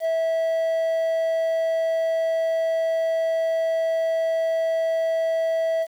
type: tone with quantisation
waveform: triangle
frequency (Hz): 653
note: E5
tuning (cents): -17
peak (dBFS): -18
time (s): 0-5.87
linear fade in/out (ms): 50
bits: 8
effects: none